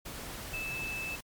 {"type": "tone in noise", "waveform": "sine", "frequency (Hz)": 2623, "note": "E7", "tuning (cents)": -9, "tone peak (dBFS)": -35, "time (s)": [0.53, 1.16], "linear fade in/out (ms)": 10, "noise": "pink", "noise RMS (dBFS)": -42, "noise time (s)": [0.05, 1.21], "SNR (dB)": 4, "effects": ["MP3 96 kbps"]}